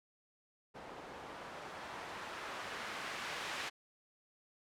blue noise with low-pass filter sweep, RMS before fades -45 dBFS, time 0.74-3.7 s, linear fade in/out 20 ms, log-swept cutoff 680 to 2100 Hz, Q 0.77, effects none

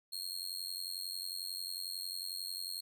sawtooth tone with amplitude modulation, 4262 Hz, C8, 31 cents sharp, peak -32 dBFS, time 0.12-2.81 s, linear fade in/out 10 ms, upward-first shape sine, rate 91.1 Hz, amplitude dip 95%, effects none

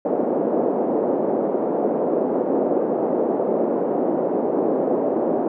white band-pass noise, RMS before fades -21 dBFS, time 0.05-5.48 s, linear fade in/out 2 ms, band 240 to 590 Hz, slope 24 dB/octave, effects none

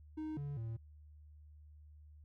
triangle tone with pitch steps, 310.4 / 143.5 / 113.4 Hz, D#4 / D3 / A#2, -4 / -40 / -47 cents, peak -37 dBFS, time 0.17-0.77 s, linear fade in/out 10 ms, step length 200 ms, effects added 75 Hz sine -55 dBFS peak until 2.24 s

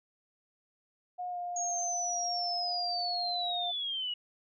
sine tone with pitch glide, 720 to 707.2 Hz, F#5 to F5, -47 to +22 cents, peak -34 dBFS, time 1.18-3.72 s, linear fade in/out 20 ms, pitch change -31 cents, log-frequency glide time 1.29-1.38 s
sine linear sweep, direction down, 6645 to 2880 Hz, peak -32 dBFS, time 1.56-4.14 s, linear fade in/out 5 ms
effects none

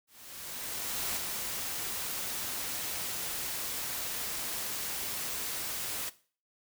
white noise with ADSR envelope, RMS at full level -33 dBFS, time 0.07-6.1 s, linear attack 1100 ms, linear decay 4 ms, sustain -3 dB, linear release 14 ms, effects noise-tail reverb RT60 0.4 s tail -17 dB re dry

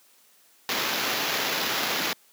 white noise with sample-and-hold, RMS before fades -27 dBFS, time 0.69-2.13 s, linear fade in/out 0 ms, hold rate 8820 Hz, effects white hiss -59 dBFS RMS until 2.32 s + high-pass 200 Hz 12 dB/octave

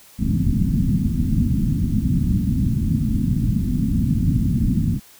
white low-pass noise, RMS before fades -19 dBFS, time 0.18-5 s, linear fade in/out 50 ms, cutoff 250 Hz, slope 48 dB/octave, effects white hiss -48 dBFS RMS until 5.19 s

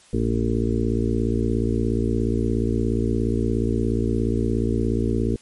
harmonic tone, 57 Hz, A#1, 38 cents flat, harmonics 1 / 2 / 4 / 5 / 6 / 7 / 8, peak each -25 / -25 / -25 / -28 / -29 / -28 / -31 dBFS, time 0.13-5.36 s, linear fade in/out 5 ms, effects white hiss -52 dBFS RMS until 5.41 s + MP3 48 kbps

